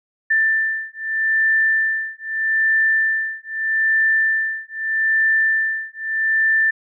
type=beating tone pair; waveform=sine; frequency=1775 / 1775.8 Hz; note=A6 / A6; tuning=+15 / +15 cents; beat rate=0.8 Hz; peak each=-19 dBFS; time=0.3-6.71 s; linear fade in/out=10 ms; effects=none